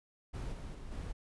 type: noise with level steps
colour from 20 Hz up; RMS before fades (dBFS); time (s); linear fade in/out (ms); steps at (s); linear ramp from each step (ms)
brown; -39 / -43 / -46 / -41; 0.33-1.13; 20; 0.52 / 0.74 / 0.91; 10
effects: resampled to 24000 Hz